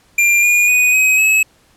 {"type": "tone with pitch steps", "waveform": "square", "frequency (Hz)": [2388, 2434, 2481, 2529, 2577], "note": ["D7", "D#7", "D#7", "D#7", "E7"], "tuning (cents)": [28, -39, -6, 28, -40], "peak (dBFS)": -10, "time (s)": [0.18, 1.43], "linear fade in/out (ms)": 5, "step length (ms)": 250, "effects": ["pink hiss -53 dBFS RMS until 1.76 s", "low-pass 12000 Hz 12 dB/octave"]}